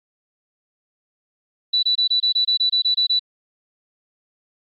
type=tone bursts; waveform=sine; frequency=3960 Hz; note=B7; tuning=4 cents sharp; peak=-15 dBFS; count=12; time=1.73-3.194 s; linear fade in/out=10 ms; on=100 ms; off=24 ms; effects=Opus 48 kbps